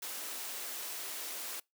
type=high-pass noise; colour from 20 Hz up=white; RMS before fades=-41 dBFS; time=0.02-1.6 s; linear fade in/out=5 ms; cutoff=280 Hz; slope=24 dB/octave; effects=noise-tail reverb RT60 0.2 s tail -25 dB re dry